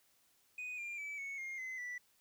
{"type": "tone with pitch steps", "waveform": "sine", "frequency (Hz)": [2489, 2393, 2301, 2212, 2127, 2045, 1966.4], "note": ["D#7", "D7", "D7", "C#7", "C7", "C7", "B6"], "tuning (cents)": [0, 32, -36, -4, 28, -40, -8], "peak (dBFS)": -38, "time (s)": [0.58, 1.98], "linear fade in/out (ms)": 5, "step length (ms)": 200, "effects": ["tanh soft clip ceiling -40 dBFS", "white hiss -72 dBFS RMS until 2.2 s"]}